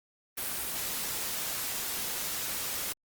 white noise, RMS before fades -34 dBFS, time 0.37-2.93 s, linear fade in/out 10 ms, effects Opus 32 kbps

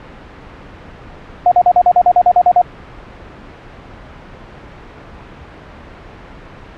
sine tone bursts, 714 Hz, F5, 38 cents sharp, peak -5 dBFS, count 12, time 1.46-2.616 s, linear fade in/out 2 ms, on 56 ms, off 44 ms, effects pink hiss -35 dBFS RMS until 6.77 s + low-pass 2000 Hz 12 dB/octave

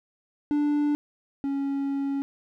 triangle tone pair in turn, 293.7 / 277.2 Hz, D4 / C#4, 0 / 0 cents, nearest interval minor second, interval 100 cents, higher first, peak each -19 / -23 dBFS, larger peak first, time 0.51-0.95 / 1.44-2.22 s, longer second, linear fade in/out 0 ms, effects none

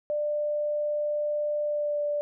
sine tone with pitch glide, 594 to 587.2 Hz, D5 to D5, +20 to 0 cents, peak -25 dBFS, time 0.1-2.21 s, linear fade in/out 0 ms, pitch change -20 cents, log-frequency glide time 1.63-2.02 s, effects none

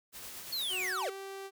white noise with tremolo, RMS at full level -44 dBFS, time 0.12-0.95 s, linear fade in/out 50 ms, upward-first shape sine, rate 8.7 Hz, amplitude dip 30%
square linear sweep, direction down, 4435 to 370 Hz, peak -33 dBFS, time 0.52-1.1 s, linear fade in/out 10 ms
sawtooth tone with pitch glide, 370 to 389.7 Hz, F#4 to G4, 0 to -10 cents, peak -37 dBFS, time 0.69-1.51 s, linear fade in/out 50 ms, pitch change +90 cents, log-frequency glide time 0.87-1.16 s
effects none

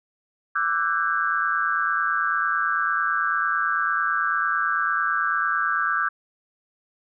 sine tone cluster, 1169 / 1331 / 1502 / 1611 Hz, D6 / E6 / F#6 / G6, -8 / +16 / +26 / +47 cents, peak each -26 dBFS, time 0.55-6.09 s, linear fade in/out 10 ms, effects none

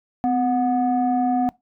sine tone pair together, 254.4 / 732.1 Hz, C4 / F#5, -48 / -19 cents, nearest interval octave + tritone, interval 1829 cents, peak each -19 / -19 dBFS, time 0.24-1.49 s, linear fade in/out 0 ms, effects noise-tail reverb RT60 0.2 s tail -23 dB re dry + tanh soft clip ceiling -12 dBFS

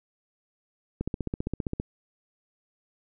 click train, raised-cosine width 3 ms, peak -16 dBFS, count 13, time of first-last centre 1.01-1.799 s, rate 15.2 Hz, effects none

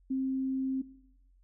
sine tone, 264.5 Hz, C4, 19 cents sharp, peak -28 dBFS, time 0.1-0.82 s, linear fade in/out 10 ms, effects noise-tail reverb RT60 0.8 s tail -18 dB re dry + added 45 Hz sine -60 dBFS peak until 1.43 s

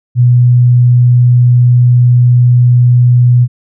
sine tone, 122.8 Hz, B2, 9 cents flat, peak -3 dBFS, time 0.15-3.48 s, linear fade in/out 50 ms, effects none

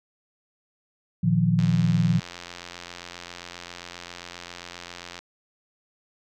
sine chord, Bb suspended fourth, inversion none, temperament just, 116.54 / 155.39 / 174.81 Hz, Bb2 / Eb3 / F3, 0 / -2 / +2 cents, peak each -24 / -23 / -21 dBFS, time 1.23-2.2 s, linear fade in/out 10 ms
click train, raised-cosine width 0.2 ms, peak -20 dBFS, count 316, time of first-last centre 1.59-5.19 s, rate 87.5 Hz
effects none

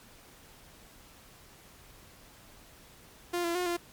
sawtooth tone with pitch steps, 349.9 / 340.3 / 359.3 / 346.2 Hz, F4 / F4 / F4 / F4, +3 / -45 / +49 / -15 cents, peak -25 dBFS, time 3.33-3.77 s, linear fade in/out 10 ms, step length 110 ms, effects pink hiss -55 dBFS RMS until 3.92 s + MP3 96 kbps

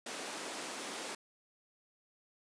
pink high-pass noise, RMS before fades -42 dBFS, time 0.06-1.15 s, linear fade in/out 5 ms, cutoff 260 Hz, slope 24 dB/octave, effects resampled to 22050 Hz

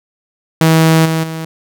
sawtooth tone with level steps, 161.2 Hz, E3, 38 cents flat, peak -3 / -9 / -17 dBFS, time 0.61-1.45 s, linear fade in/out 2 ms, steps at 1.05 / 1.23 s, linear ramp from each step 10 ms, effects none

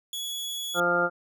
sawtooth tone, 3377 Hz, G#7, 28 cents sharp, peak -28 dBFS, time 0.13-0.8 s, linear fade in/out 2 ms
harmonic tone, 174.61 Hz, F3, in tune, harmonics 1 / 2 / 3 / 4 / 5 / 7 / 8, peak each -35 / -31 / -27 / -31 / -35 / -31 / -24 dBFS, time 0.74-1.1 s, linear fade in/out 50 ms
effects none

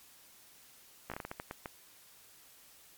slowing click train, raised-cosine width 0.5 ms, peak -24 dBFS, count 10, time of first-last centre 1.1-1.658 s, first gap 16 ms, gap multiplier 1.32, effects white hiss -59 dBFS RMS until 2.97 s + MP3 96 kbps

